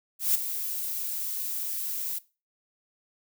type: noise with ADSR envelope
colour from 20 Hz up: violet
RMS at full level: -21 dBFS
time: 0.19-2.19 s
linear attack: 160 ms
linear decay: 6 ms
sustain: -11 dB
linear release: 12 ms
effects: noise-tail reverb RT60 0.3 s tail -19 dB re dry